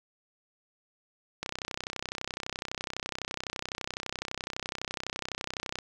click train, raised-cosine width 0.2 ms, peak -16 dBFS, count 140, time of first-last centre 1.43-5.787 s, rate 31.9 Hz, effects none

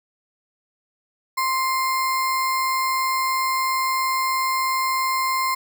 sine tone with sample-and-hold, 1046.5 Hz, C6, in tune, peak -19 dBFS, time 1.37-5.55 s, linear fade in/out 10 ms, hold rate 3150 Hz, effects none

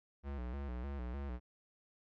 square tone with vibrato, 65.41 Hz, C2, in tune, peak -40 dBFS, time 0.23-1.4 s, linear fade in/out 50 ms, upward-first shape square, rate 3.3 Hz, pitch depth 120 cents each way, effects low-pass 2000 Hz 12 dB/octave

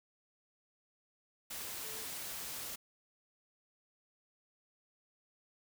sine tone in noise, 439 Hz, A4, 4 cents flat, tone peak -53 dBFS, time 1.84-2.05 s, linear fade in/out 10 ms, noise white, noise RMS -43 dBFS, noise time 1.5-2.76 s, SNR -13 dB, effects none

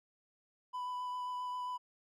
triangle tone with vibrato, 995 Hz, B5, 13 cents sharp, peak -35 dBFS, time 0.73-1.78 s, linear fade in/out 20 ms, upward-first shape triangle, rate 7.5 Hz, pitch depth 13 cents each way, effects none

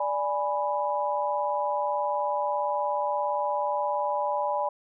sine chord, G# diminished, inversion second, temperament equal, 587.3 / 830.6 / 987.8 Hz, D5 / G#5 / B5, 0 / 0 / 0 cents, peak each -29 dBFS, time 0-4.69 s, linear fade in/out 5 ms, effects none

